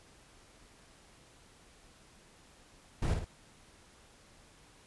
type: noise with echo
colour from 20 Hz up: brown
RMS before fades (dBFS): -30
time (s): 3.02-3.14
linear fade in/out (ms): 5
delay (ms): 54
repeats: 2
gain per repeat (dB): -5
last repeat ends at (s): 3.248
effects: pink hiss -60 dBFS RMS until 4.86 s + resampled to 24000 Hz